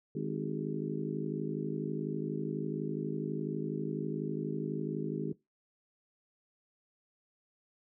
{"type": "harmonic tone with a mistuned harmonic", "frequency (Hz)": 52.1, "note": "G#1", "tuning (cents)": 6, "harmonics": [3, 4, 5, 6, 7, 8], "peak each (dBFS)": [-38, -39, -40, -41, -41, -42], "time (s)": [0.15, 5.33], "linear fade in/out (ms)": 5, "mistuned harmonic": 7, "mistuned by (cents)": 63, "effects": ["noise-tail reverb RT60 0.2 s tail -20 dB re dry"]}